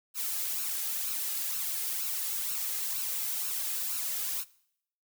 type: noise with flanger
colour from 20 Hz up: blue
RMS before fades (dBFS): -33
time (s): 0.14-4.45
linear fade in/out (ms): 50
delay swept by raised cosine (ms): 0.73 to 2.43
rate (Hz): 2.1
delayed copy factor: +0.65
effects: noise-tail reverb RT60 0.7 s tail -21 dB re dry